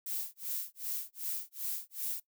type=noise with tremolo; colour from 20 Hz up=violet; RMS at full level=-35 dBFS; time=0.06-2.2 s; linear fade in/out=5 ms; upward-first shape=sine; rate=2.6 Hz; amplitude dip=100%; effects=noise-tail reverb RT60 0.1 s tail -18 dB re dry